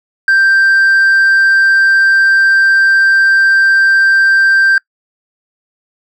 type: tone with hard clipping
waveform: triangle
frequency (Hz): 1573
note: G6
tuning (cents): +6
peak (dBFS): -5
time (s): 0.28-4.78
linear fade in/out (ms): 2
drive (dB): 1
effects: noise-tail reverb RT60 0.1 s tail -24 dB re dry